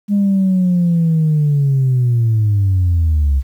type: linear sweep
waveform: sine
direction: down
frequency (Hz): 205.5 to 65.41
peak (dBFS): -9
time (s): 0.08-3.43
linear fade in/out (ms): 50
effects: tanh soft clip ceiling -8 dBFS + 8-bit